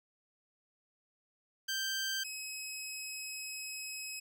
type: tone pair in turn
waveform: 15% pulse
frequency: 1568 / 2555 Hz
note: G6 / D#7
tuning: 0 / +45 cents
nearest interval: minor sixth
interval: 845 cents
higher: second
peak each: -27 / -33 dBFS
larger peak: first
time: 1.68-2.24 / 2.24-4.2 s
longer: second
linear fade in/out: 10 ms
effects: none